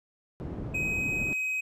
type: low-pass noise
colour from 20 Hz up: white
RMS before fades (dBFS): -36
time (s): 0.4-1.33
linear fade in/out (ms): 0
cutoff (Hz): 270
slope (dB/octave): 12
type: tone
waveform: triangle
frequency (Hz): 2529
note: D#7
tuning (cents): +28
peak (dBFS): -26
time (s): 0.74-1.61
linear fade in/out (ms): 10
effects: resampled to 32000 Hz